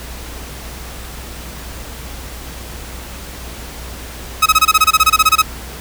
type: tone bursts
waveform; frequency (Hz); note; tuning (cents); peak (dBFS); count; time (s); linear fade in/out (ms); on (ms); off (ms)
sawtooth; 1276; D#6; +43; -3; 16; 4.42-5.421; 10; 41; 23
effects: added 60 Hz sine -31 dBFS peak until 5.8 s + pink hiss -32 dBFS RMS until 5.8 s